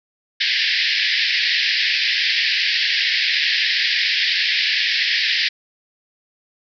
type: band-pass noise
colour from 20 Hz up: pink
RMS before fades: -19 dBFS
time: 0.4-5.49 s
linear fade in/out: 10 ms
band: 1700 to 5200 Hz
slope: 96 dB/octave
effects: none